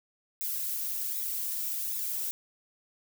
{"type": "noise with flanger", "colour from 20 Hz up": "violet", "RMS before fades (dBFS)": -33, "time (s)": [0.41, 2.31], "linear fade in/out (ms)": 0, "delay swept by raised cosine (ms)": [0.66, 3.06], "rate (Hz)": 1.3, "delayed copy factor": -0.7, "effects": []}